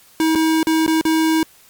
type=tone with dropouts; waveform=square; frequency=319.6 Hz; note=D#4; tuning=47 cents sharp; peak=-14 dBFS; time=0.2-1.43 s; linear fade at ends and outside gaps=1 ms; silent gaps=0.351-0.356 / 0.63-0.67 / 0.864-0.878 / 1.012-1.052 s; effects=white hiss -49 dBFS RMS until 1.69 s + MP3 96 kbps